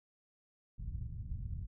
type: low-pass noise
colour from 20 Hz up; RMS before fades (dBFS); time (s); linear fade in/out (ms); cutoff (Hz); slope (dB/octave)
white; -41; 0.78-1.67; 20; 110; 24
effects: none